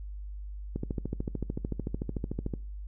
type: click train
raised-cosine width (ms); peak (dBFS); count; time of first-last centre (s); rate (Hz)
3; -19; 25; 0.76-2.538; 13.5
effects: noise-tail reverb RT60 0.4 s tail -23 dB re dry + added 50 Hz sine -37 dBFS peak until 2.87 s